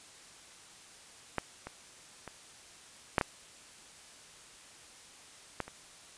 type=clicks; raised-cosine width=0.5 ms; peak=-15 / -25 / -27 / -9 / -13 / -18 / -30 dBFS; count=7; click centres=1.383 / 1.67 / 2.277 / 3.182 / 3.212 / 5.603 / 5.68 s; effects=white hiss -54 dBFS RMS until 6.17 s + resampled to 22050 Hz